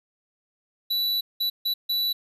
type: tone bursts at uneven times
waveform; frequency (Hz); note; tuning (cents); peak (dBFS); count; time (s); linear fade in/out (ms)
square; 3951; B7; 0; -23; 4; 0.9-1.21 / 1.4-1.5 / 1.65-1.74 / 1.89-2.13; 10
effects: resampled to 32000 Hz + 10-bit